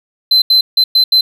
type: tone bursts at uneven times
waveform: triangle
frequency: 4070 Hz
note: C8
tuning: 49 cents flat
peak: -5 dBFS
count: 5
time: 0.31-0.42 / 0.5-0.61 / 0.77-0.84 / 0.95-1.04 / 1.12-1.21 s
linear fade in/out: 5 ms
effects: none